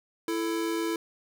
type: tone pair together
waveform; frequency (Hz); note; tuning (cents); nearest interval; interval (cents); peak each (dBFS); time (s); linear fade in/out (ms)
square; 332.3 / 440; E4 / A4; +14 / 0; perfect fourth; 486; -29 / -34; 0.28-0.96; 2
effects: none